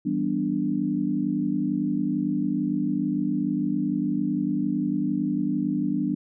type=chord; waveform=sine; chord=E minor seventh; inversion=none; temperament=equal; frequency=164.81 / 196 / 246.9 / 293.7 Hz; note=E3 / G3 / B3 / D4; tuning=0 / 0 / 0 / 0 cents; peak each=-32 / -28 / -28 / -26 dBFS; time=0.05-6.15 s; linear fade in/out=10 ms; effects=none